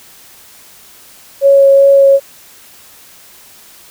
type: tone with vibrato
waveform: sine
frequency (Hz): 552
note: C#5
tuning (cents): -7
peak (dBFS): -3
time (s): 1.41-2.2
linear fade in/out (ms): 50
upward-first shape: sine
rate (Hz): 2.6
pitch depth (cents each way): 9
effects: white hiss -40 dBFS RMS until 3.9 s